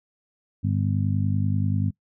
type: harmonic tone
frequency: 50.3 Hz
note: G1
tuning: 45 cents sharp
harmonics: 2 / 3 / 4 / 5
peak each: -23 / -27 / -29 / -31 dBFS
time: 0.63-1.91 s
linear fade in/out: 20 ms
effects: noise-tail reverb RT60 0.1 s tail -20 dB re dry